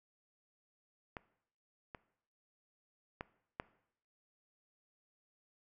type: clicks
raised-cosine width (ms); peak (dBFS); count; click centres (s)
0.5; -27 / -30 / -25 / -22; 4; 1.168 / 1.948 / 3.209 / 3.599
effects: noise-tail reverb RT60 0.7 s tail -19 dB re dry